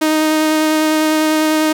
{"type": "tone with vibrato", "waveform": "sawtooth", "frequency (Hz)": 311.1, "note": "D#4", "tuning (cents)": 0, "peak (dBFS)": -8, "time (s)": [0.01, 1.73], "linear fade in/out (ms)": 10, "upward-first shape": "sine", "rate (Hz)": 10, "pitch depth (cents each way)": 10, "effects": []}